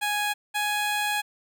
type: tone pair in turn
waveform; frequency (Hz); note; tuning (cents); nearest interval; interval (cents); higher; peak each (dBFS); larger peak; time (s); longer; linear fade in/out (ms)
15% pulse; 830.6 / 833.5; G#5 / G#5; 0 / +6; unison; 6; second; -18; neither; 0.01-0.34 / 0.54-1.22; second; 20
effects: none